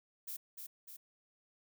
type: noise with echo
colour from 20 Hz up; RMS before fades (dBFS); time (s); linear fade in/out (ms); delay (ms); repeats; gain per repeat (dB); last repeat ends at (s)
violet; -43; 0.27-0.37; 10; 300; 2; -4; 0.97
effects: none